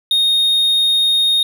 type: tone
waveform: triangle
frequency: 3708 Hz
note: A#7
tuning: 10 cents flat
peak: -10 dBFS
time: 0.11-1.43 s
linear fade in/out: 2 ms
effects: none